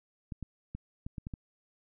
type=clicks; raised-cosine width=5 ms; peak=-26 dBFS; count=7; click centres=0.322 / 0.427 / 0.75 / 1.065 / 1.182 / 1.269 / 1.338 s; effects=none